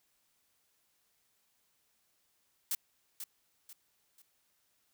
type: noise with echo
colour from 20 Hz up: blue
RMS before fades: -33 dBFS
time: 2.71-2.75 s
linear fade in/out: 2 ms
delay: 490 ms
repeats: 3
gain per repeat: -9 dB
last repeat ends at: 4.22 s
effects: white hiss -75 dBFS RMS until 4.93 s